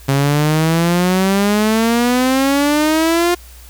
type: exponential sweep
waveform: sawtooth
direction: up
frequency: 135.6 to 354.6 Hz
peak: -8 dBFS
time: 0.08-3.35 s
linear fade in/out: 10 ms
effects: added 60 Hz sine -37 dBFS peak until 3.69 s + white hiss -43 dBFS RMS until 3.69 s